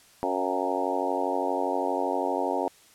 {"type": "harmonic tone with a mistuned harmonic", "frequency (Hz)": 92.5, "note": "F#2", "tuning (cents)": 0, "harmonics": [3, 4, 5, 6, 7, 8, 9, 10], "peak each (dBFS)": [-33, -33, -33, -33, -33, -33, -33, -33], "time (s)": [0.23, 2.68], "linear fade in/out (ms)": 0, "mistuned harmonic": 7, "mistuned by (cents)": 21, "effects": ["white hiss -56 dBFS RMS until 2.94 s", "low-pass 11000 Hz 12 dB/octave"]}